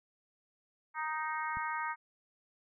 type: harmonic tone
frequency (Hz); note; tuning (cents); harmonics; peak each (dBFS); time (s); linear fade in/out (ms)
311.1; D#4; 0; 3 / 4 / 5 / 6 / 7; -37 / -39 / -41 / -43 / -44; 0.94-1.96; 50
type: click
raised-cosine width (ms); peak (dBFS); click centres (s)
5; -35; 1.571
effects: none